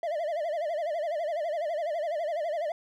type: tone with vibrato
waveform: triangle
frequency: 637 Hz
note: D#5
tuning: 41 cents sharp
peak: -26 dBFS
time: 0.03-2.72 s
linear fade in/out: 2 ms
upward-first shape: sine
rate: 12 Hz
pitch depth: 150 cents each way
effects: none